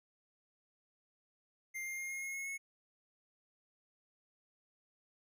square tone with pitch steps, 2100 / 2115 / 2129 / 2144 / 2159 / 2174 / 2189 Hz, C7 / C7 / C7 / C7 / C#7 / C#7 / C#7, +6 / +18 / +30 / +42 / -46 / -34 / -22 cents, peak -40 dBFS, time 1.74-2.58 s, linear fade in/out 20 ms, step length 120 ms, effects none

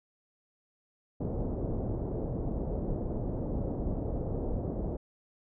pink low-pass noise, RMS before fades -33 dBFS, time 1.2-4.97 s, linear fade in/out 10 ms, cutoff 610 Hz, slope 24 dB/octave, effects none

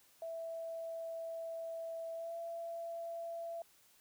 sine tone with pitch glide, 659.3 to 672.4 Hz, E5 to E5, 0 to +34 cents, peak -40 dBFS, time 0.22-3.62 s, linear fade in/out 2 ms, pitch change +34 cents, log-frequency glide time 2.15-2.35 s, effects white hiss -67 dBFS RMS until 4 s

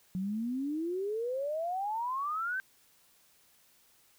sine exponential sweep, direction up, 180.4 to 1574 Hz, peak -31 dBFS, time 0.15-2.6 s, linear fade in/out 0 ms, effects white hiss -65 dBFS RMS until 4.18 s

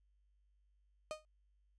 35% pulse tone with exponential decay, 618 Hz, D#5, 12 cents flat, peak -35 dBFS, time 1.11-1.25 s, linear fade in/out 0 ms, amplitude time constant 30 ms, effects added 50 Hz sine -70 dBFS peak until 1.78 s + resampled to 22050 Hz

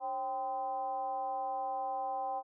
sine tone with frequency modulation, 783 Hz, G5, 2 cents flat, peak -33 dBFS, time 0-2.43 s, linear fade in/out 50 ms, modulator 244 Hz, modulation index 0.69, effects none

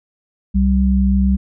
sine tone pair together, 65.41 / 194.37 Hz, C2 / G3, 0 / -14 cents, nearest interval octave + perfect fifth, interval 1886 cents, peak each -14 dBFS, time 0.54-1.37 s, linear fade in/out 20 ms, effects none

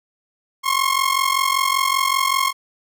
sawtooth ring-modulated tone, 1077 Hz, C6, 50 cents sharp, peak -10 dBFS, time 0.63-2.53 s, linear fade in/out 50 ms, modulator 22.6 Hz, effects none

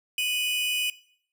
45% pulse tone pair together, 2489 / 2960 Hz, D#7 / F#7, 0 / 0 cents, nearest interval minor third, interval 300 cents, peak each -27 dBFS, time 0.18-0.9 s, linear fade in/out 2 ms, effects noise-tail reverb RT60 0.6 s tail -19 dB re dry

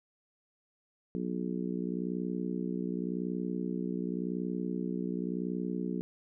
harmonic tone, 60.9 Hz, B1, 24 cents flat, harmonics 3 / 4 / 5 / 6 / 7, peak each -35 / -37 / -39 / -41 / -42 dBFS, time 1.15-6.01 s, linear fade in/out 0 ms, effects none

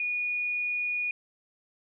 sine tone, 2453 Hz, D#7, 25 cents flat, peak -27 dBFS, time 0-1.11 s, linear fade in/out 2 ms, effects none

